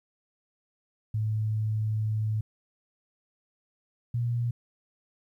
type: tone pair in turn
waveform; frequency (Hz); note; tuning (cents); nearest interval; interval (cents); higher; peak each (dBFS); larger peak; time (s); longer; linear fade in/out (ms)
sine; 108.4 / 119.01; A2 / A#2; -25 / +36; major second; 161; second; -25; neither; 1.14-2.41 / 4.14-4.51; first; 5
effects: 11-bit